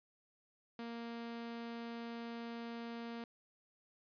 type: tone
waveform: sawtooth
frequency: 233.1 Hz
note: A#3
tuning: in tune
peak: -39 dBFS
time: 0.79-3.24 s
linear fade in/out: 2 ms
effects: resampled to 11025 Hz